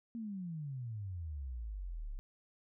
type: exponential sweep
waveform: sine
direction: down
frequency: 236.6 to 32.7 Hz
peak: -39 dBFS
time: 0.15-2.19 s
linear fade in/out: 0 ms
effects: none